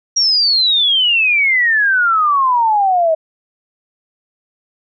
sine exponential sweep, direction down, 5700 to 627 Hz, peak -10 dBFS, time 0.16-3.15 s, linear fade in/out 10 ms, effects none

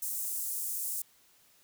pink high-pass noise, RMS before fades -35 dBFS, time 0.02-1.02 s, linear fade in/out 5 ms, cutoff 8200 Hz, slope 24 dB/octave, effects white hiss -64 dBFS RMS until 1.63 s

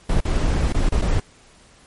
brown noise with dropouts, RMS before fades -18 dBFS, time 0.09-1.2 s, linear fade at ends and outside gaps 5 ms, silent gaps 0.206-0.251 / 0.726-0.744 / 0.891-0.92 / 1.015-1.019 s, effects pink hiss -51 dBFS RMS until 1.86 s + MP3 48 kbps

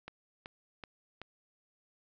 click train, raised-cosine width 0.3 ms, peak -27 dBFS, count 4, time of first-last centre 0.08-1.216 s, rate 2.64 Hz, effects low-pass 5000 Hz 12 dB/octave

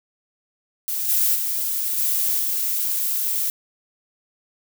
violet noise with level steps, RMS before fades -25 / -19 / -24 / -21 / -23 dBFS, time 0.88-3.5 s, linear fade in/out 0 ms, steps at 1.08 / 1.34 / 1.97 / 2.38 s, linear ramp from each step 20 ms, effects none

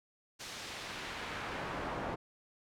brown noise with band-pass filter sweep, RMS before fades -41 dBFS, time 0.39-2.16 s, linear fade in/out 20 ms, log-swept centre 5700 to 830 Hz, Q 0.78, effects none

